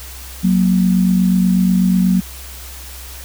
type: tone pair together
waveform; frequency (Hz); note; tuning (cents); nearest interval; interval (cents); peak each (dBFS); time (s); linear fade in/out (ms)
sine; 185 / 233.2; F#3 / A#3; 0 / +1; major third; 401; -11 / -18; 0.43-2.21; 20
effects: added 64 Hz sine -33 dBFS peak until 3.24 s + white hiss -35 dBFS RMS until 3.24 s